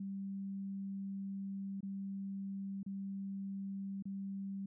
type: tone with dropouts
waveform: sine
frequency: 195.8 Hz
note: G3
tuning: 2 cents flat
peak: -39 dBFS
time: 0-4.66 s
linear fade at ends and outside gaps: 5 ms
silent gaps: 1.807-1.829 / 2.831-2.862 / 4.025-4.054 s
effects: none